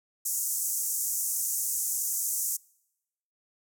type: band-pass noise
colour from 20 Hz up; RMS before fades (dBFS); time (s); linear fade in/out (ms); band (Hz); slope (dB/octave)
pink; -30; 0.25-2.57; 10; 6300 to 16000; 48
effects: noise-tail reverb RT60 0.9 s tail -26 dB re dry